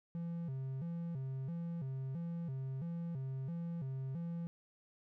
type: tone with vibrato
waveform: triangle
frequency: 150 Hz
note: D3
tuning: 37 cents sharp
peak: -36 dBFS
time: 0.15-4.47 s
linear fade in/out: 0 ms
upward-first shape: square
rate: 1.5 Hz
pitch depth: 210 cents each way
effects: none